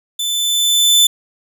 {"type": "tone with level ramp", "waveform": "sawtooth", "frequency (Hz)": 3520, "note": "A7", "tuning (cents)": 0, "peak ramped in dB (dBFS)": [-15, -4], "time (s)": [0.19, 1.07], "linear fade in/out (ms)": 5, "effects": []}